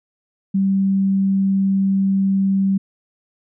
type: tone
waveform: sine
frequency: 194.2 Hz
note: G3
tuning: 16 cents flat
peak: -14 dBFS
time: 0.54-2.78 s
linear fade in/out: 10 ms
effects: none